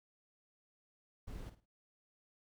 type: noise with echo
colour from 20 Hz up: brown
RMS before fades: -45 dBFS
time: 1.27-1.5 s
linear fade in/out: 10 ms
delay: 53 ms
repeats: 3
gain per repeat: -11 dB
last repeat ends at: 1.659 s
effects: none